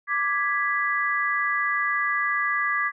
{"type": "chord", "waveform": "sine", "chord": "G# diminished", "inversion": "second", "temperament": "equal", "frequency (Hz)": [1174.7, 1661.2, 1975.5], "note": ["D6", "G#6", "B6"], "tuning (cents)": [0, 0, 0], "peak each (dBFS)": -26, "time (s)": [0.07, 2.92], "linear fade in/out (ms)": 50, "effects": []}